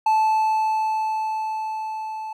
triangle tone with level ramp, 873 Hz, A5, 14 cents flat, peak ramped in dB -13 to -27 dBFS, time 0.06-2.33 s, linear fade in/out 5 ms, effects none

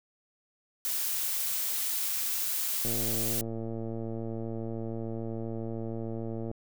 blue noise, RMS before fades -31 dBFS, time 0.85-3.41 s, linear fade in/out 0 ms
click train, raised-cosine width 2 ms, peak -24 dBFS, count 415, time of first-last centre 2.85-6.514 s, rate 113 Hz
effects none

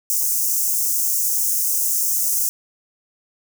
white high-pass noise, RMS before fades -20 dBFS, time 0.1-2.49 s, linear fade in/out 0 ms, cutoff 5800 Hz, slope 48 dB/octave, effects none

